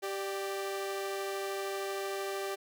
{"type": "tone pair together", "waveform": "sawtooth", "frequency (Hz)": [391, 593], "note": ["G4", "D5"], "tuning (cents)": [-4, 17], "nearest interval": "perfect fifth", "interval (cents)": 721, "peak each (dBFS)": [-31, -37], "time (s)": [0.02, 2.56], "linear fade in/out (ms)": 20, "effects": []}